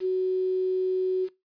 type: tone with quantisation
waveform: sine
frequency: 372.3 Hz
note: F#4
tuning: 11 cents sharp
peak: -22 dBFS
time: 0-1.29 s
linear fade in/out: 50 ms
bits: 8
effects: noise-tail reverb RT60 0.2 s tail -20 dB re dry + resampled to 11025 Hz